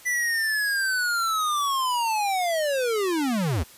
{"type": "linear sweep", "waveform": "square", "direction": "down", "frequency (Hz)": [1992, 66.7], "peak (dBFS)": -23, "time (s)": [0.05, 3.64], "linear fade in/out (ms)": 20, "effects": ["white hiss -49 dBFS RMS until 3.77 s", "resampled to 32000 Hz"]}